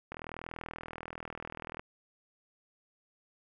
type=click train; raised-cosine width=0.5 ms; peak=-25 dBFS; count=69; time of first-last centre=0.12-1.795 s; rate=40.6 Hz; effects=none